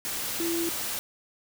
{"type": "tone in noise", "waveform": "sine", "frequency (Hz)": 336.2, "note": "E4", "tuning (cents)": 34, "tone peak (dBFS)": -27, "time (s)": [0.4, 0.69], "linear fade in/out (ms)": 0, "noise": "white", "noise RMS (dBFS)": -32, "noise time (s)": [0.05, 0.99], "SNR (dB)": 2, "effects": []}